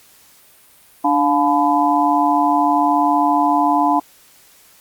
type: tone cluster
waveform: sine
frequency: 294.3 / 707 / 861 / 1002 Hz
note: D4 / F5 / A5 / B5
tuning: +4 / +21 / -38 / +25 cents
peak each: -18 dBFS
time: 1.04-4 s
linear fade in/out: 10 ms
effects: white hiss -49 dBFS RMS until 4.8 s + Opus 48 kbps